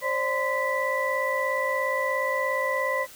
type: tone cluster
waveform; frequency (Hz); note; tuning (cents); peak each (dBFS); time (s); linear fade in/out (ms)
sine; 530 / 587 / 1026 / 1971; C5 / D5 / C6 / B6; +22 / -1 / -34 / -4; -28 / -32 / -29 / -28; 0.01-3.07; 50
effects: white hiss -47 dBFS RMS until 3.15 s